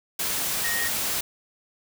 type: tone in noise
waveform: sine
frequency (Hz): 1864.7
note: A#6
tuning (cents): 0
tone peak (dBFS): -27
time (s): 0.64-0.88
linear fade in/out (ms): 5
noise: white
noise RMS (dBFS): -27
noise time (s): 0.19-1.21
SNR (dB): -3
effects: none